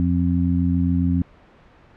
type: harmonic tone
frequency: 87.31 Hz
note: F2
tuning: in tune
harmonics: 1 / 2 / 3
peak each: -21 / -21 / -21 dBFS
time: 0-1.22 s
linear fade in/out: 0 ms
effects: pink hiss -50 dBFS RMS until 1.96 s + low-pass 2000 Hz 12 dB/octave